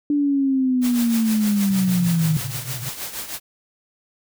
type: linear sweep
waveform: sine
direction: down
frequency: 293.7 to 154.4 Hz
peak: -16 dBFS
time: 0.1-2.37 s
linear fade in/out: 2 ms
type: noise with tremolo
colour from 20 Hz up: white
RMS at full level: -28 dBFS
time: 0.81-3.4 s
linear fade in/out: 50 ms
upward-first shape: triangle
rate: 6.4 Hz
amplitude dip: 70%
type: band-pass noise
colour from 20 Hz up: white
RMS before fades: -32 dBFS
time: 1.7-2.89 s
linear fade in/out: 5 ms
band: 110 to 140 Hz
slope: 96 dB/octave
effects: none